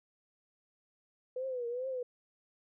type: tone with vibrato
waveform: sine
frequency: 498.9 Hz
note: B4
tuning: 17 cents sharp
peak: -34 dBFS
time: 1.36-2.03 s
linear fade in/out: 5 ms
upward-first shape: triangle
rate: 2.4 Hz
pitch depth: 120 cents each way
effects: none